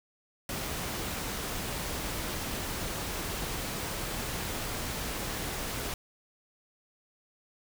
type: noise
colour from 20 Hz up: pink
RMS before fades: -35 dBFS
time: 0.49-5.94 s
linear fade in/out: 2 ms
effects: none